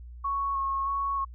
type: tone with vibrato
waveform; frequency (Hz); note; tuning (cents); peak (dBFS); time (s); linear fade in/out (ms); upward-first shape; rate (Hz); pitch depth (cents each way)
sine; 1100; C#6; -14; -26; 0.24-1.25; 10; square; 1.6; 15
effects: added 60 Hz sine -41 dBFS peak until 1.34 s